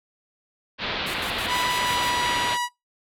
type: low-pass noise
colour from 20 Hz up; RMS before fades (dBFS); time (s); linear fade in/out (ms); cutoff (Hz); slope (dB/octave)
white; -28; 0.78-2.58; 50; 4100; 48
type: noise with tremolo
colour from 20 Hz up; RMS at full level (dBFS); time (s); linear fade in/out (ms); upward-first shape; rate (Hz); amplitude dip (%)
violet; -32; 1.06-2.1; 10; square; 6.2; 70
type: tone with pitch glide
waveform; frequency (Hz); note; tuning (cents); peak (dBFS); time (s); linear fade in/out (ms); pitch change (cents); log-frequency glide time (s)
sawtooth; 987.8 to 970.8; B5 to B5; 0 to -30; -20; 1.47-2.69; 50; -30; 1.68-2.39
effects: noise-tail reverb RT60 0.2 s tail -24 dB re dry + low-pass 11000 Hz 12 dB/octave